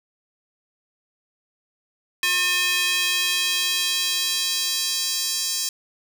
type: tone with high-pass filter sweep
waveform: square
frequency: 359.8 Hz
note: F#4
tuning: 48 cents flat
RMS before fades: -23 dBFS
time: 2.23-5.69 s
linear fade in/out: 2 ms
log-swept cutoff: 2200 to 5400 Hz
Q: 1.7
effects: none